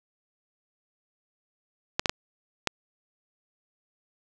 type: clicks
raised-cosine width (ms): 0.2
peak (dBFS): -6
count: 4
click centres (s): 1.995 / 2.058 / 2.095 / 2.673
effects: none